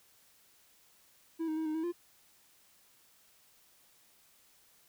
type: tone with pitch steps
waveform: triangle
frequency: 326.9 / 313.1 / 318.8 / 309.5 / 320.6 / 347.3 Hz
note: E4 / D#4 / D#4 / D#4 / E4 / F4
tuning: -14 / +11 / +42 / -9 / -48 / -10 cents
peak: -30 dBFS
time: 1.39-1.924 s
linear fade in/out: 20 ms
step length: 89 ms
effects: white hiss -65 dBFS RMS until 4.88 s